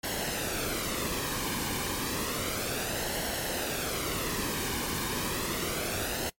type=noise with flanger; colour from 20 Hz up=pink; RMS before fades=-32 dBFS; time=0.03-6.3 s; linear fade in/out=10 ms; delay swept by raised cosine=0.82 to 1.52 ms; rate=0.31 Hz; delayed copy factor=-0.55; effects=noise-tail reverb RT60 0.1 s tail -21 dB re dry + MP3 64 kbps